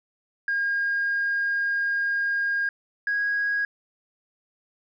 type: tone pair in turn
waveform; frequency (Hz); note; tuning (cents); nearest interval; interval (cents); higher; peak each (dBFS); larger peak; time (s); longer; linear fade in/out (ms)
sine; 1621 / 1647.4; G#6 / G#6; -42 / -14; unison; 28; second; -21; neither; 0.48-2.69 / 3.07-3.65; first; 2
effects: tanh soft clip ceiling -18 dBFS